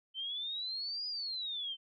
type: exponential two-way sweep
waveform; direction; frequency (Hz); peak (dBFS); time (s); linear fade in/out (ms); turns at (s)
sine; up then down; 3074 to 4961 to 3074; -36; 0.14-1.77; 50; 1.07
effects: none